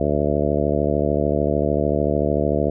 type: harmonic tone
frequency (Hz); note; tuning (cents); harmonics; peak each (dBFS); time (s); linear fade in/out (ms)
73.42; D2; 0; 1 / 2 / 3 / 4 / 5 / 6 / 7 / 8 / 9; -26 / -26 / -26 / -26 / -26 / -26 / -26 / -26 / -26; 0-2.7; 5
effects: none